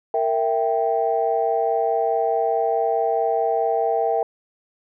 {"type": "chord", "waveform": "sine", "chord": "E diminished", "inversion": "second", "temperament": "equal with one note detuned", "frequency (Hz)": [461.3, 659.3, 784], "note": ["Bb4", "E5", "G5"], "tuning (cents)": [-18, 0, 0], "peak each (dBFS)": -22, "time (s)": [0.14, 4.23], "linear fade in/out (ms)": 2, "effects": ["tanh soft clip ceiling -8 dBFS"]}